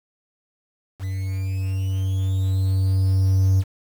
triangle tone with level ramp, 95.3 Hz, G2, 48 cents flat, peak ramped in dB -22 to -11 dBFS, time 0.99-3.64 s, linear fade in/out 50 ms, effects tanh soft clip ceiling -7 dBFS + 7-bit

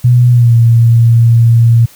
sine tone with pitch glide, 122.5 to 116.23 Hz, B2 to A#2, -14 to -5 cents, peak -3 dBFS, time 0.04-1.86 s, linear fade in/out 10 ms, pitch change -91 cents, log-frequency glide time 0.3-0.55 s, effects white hiss -40 dBFS RMS until 1.95 s

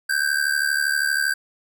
square ring-modulated tone, 1568 Hz, G6, in tune, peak -17 dBFS, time 0.09-1.34 s, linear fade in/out 10 ms, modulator 36.3 Hz, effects none

